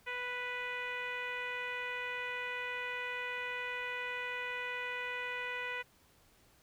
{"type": "tone with low-pass filter", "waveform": "10% pulse", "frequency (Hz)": 493.9, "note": "B4", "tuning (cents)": 0, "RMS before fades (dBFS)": -39, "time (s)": [0.06, 5.83], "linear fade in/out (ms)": 20, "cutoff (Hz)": 2300, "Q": 2.6, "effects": ["pink hiss -66 dBFS RMS until 6.62 s"]}